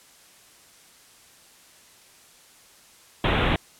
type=low-pass noise; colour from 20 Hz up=pink; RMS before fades=-22 dBFS; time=3.24-3.56 s; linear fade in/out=2 ms; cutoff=3700 Hz; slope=96 dB/octave; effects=white hiss -53 dBFS RMS until 3.79 s + low-pass 11000 Hz 12 dB/octave